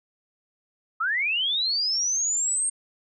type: linear sweep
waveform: sine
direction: up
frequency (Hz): 1243 to 8660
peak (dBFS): -22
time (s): 1-2.7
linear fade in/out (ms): 10
effects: none